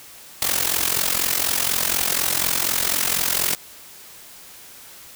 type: noise with amplitude modulation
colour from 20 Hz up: white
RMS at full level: -18 dBFS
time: 0.42-3.55 s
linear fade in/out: 0 ms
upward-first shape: sine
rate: 44.1 Hz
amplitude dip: 80%
effects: white hiss -43 dBFS RMS until 5.15 s